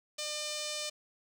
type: tone with notch filter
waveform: 5% pulse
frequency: 601 Hz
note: D5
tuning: 40 cents sharp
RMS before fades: -37 dBFS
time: 0.18-0.9 s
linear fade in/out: 10 ms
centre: 1500 Hz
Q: 1
effects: low-pass 12000 Hz 12 dB/octave + 10-bit